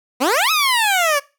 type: exponential two-way sweep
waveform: 15% pulse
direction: up then down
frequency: 234.2 to 1311 to 553 Hz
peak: -8 dBFS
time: 0.2-1.2 s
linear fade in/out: 20 ms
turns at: 0.51 s
effects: noise-tail reverb RT60 0.3 s tail -22 dB re dry